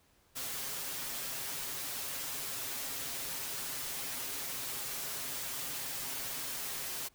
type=noise with comb filter; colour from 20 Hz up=white; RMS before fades=-39 dBFS; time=0.35-7.09 s; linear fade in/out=20 ms; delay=7.4 ms; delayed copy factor=+0.65; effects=pink hiss -68 dBFS RMS until 7.14 s